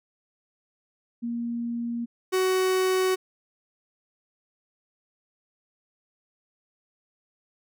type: tone pair in turn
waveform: sine / 45% pulse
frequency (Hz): 235.5 / 373.8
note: A#3 / F#4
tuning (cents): +18 / +18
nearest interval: minor sixth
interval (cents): 800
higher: second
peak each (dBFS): -27 / -21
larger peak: second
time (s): 1.22-2.06 / 2.32-3.16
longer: neither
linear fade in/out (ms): 20
effects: none